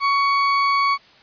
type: tone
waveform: 35% pulse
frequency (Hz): 1119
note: C#6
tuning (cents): +16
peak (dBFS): -14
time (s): 0-0.98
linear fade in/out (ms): 50
effects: white hiss -50 dBFS RMS until 1.22 s + resampled to 11025 Hz